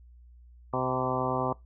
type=harmonic tone with a mistuned harmonic; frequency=128.7 Hz; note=C3; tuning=28 cents flat; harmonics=1 / 2 / 3 / 4 / 5 / 6 / 7 / 8 / 9; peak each=-35 / -35 / -35 / -35 / -35 / -35 / -35 / -35 / -35 dBFS; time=0.73-1.53 s; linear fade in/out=5 ms; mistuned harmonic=8; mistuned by=-18 cents; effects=noise-tail reverb RT60 0.2 s tail -21 dB re dry + added 60 Hz sine -50 dBFS peak until 1.65 s